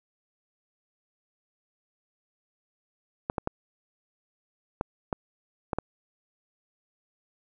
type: clicks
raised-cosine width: 1 ms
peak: -13 dBFS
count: 7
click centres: 3.299 / 3.382 / 3.474 / 4.811 / 5.128 / 5.732 / 5.786 s
effects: none